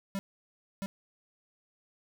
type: tone with echo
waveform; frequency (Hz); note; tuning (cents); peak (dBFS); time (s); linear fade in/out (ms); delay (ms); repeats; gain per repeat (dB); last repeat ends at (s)
square; 196; G3; 0; -32; 0.15-0.19; 0; 670; 1; -2; 0.86
effects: none